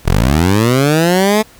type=linear sweep; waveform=15% pulse; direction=up; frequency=35.86 to 220 Hz; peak=-3 dBFS; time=0.05-1.43 s; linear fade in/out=20 ms; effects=pink hiss -43 dBFS RMS until 1.59 s